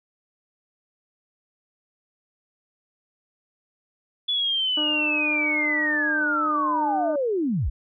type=linear sweep; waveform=sine; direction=down; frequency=3446 to 38.5 Hz; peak=-21 dBFS; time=4.28-7.7 s; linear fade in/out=10 ms
type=harmonic tone; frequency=301.3 Hz; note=D4; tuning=44 cents sharp; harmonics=1 / 2 / 3 / 4 / 5; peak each=-28 / -34 / -38 / -40 / -42 dBFS; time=4.77-7.16 s; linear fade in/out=5 ms
effects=none